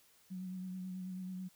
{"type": "tone with vibrato", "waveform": "sine", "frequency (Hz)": 185, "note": "F#3", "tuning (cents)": 0, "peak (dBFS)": -40, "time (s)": [0.3, 1.49], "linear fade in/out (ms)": 20, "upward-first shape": "sine", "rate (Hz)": 9.2, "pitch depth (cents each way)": 26, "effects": ["white hiss -67 dBFS RMS until 1.55 s"]}